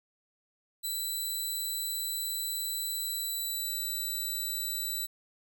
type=tone with pitch glide; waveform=5% pulse; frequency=3989 to 3957 Hz; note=B7 to B7; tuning=+17 to +3 cents; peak=-25 dBFS; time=0.83-5.07 s; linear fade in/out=20 ms; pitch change=-14 cents; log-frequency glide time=2.95-3.8 s; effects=none